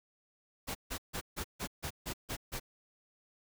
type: noise bursts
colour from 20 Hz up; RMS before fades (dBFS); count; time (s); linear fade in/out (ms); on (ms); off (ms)
pink; -38; 9; 0.67-2.599; 20; 81; 150
effects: none